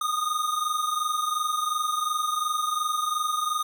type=tone pair together; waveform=square; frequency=1224 / 1246.8 Hz; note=D#6 / D#6; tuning=-29 / +3 cents; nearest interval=unison; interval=32 cents; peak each=-27 / -30 dBFS; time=0.01-3.63 s; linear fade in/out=5 ms; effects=none